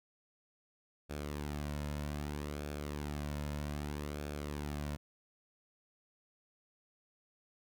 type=tone with flanger; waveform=sawtooth; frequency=73.5 Hz; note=D2; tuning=2 cents sharp; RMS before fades=-40 dBFS; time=1.09-4.97 s; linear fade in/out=20 ms; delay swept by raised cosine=1 to 2.6 ms; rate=0.63 Hz; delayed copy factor=-0.5; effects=none